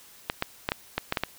clicks, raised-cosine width 0.3 ms, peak -9 dBFS, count 8, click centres 0.299 / 0.424 / 0.689 / 0.719 / 0.98 / 1.124 / 1.172 / 1.236 s, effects white hiss -52 dBFS RMS until 1.38 s

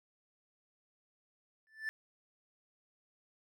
triangle tone with exponential growth, 1760 Hz, A6, in tune, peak -30 dBFS, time 1.67-1.89 s, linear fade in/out 0 ms, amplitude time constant 47 ms, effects none

